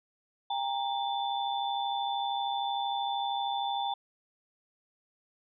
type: tone cluster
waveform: sine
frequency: 798 / 931 / 3516 Hz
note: G5 / A#5 / A7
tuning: +31 / -2 / -2 cents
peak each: -31 / -35 / -37 dBFS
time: 0.5-3.94 s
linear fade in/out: 5 ms
effects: none